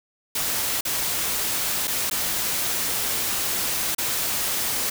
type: noise with dropouts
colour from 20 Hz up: white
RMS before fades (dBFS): -25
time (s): 0.35-4.9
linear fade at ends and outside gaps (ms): 5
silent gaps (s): 0.81-0.851 / 1.874-1.877 / 2.099-2.111 / 3.949-3.982
effects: none